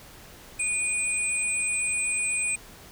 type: tone pair together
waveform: sine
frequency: 2456 / 8096 Hz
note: D#7 / B8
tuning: -23 / +42 cents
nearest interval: octave + major sixth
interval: 2065 cents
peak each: -27 dBFS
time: 0.59-2.56 s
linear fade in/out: 10 ms
effects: pink hiss -48 dBFS RMS until 2.91 s